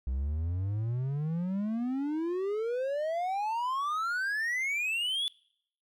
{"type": "exponential sweep", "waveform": "triangle", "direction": "up", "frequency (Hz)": [62, 3489], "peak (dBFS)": -27, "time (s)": [0.07, 5.28], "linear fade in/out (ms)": 0, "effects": ["noise-tail reverb RT60 0.7 s tail -25 dB re dry"]}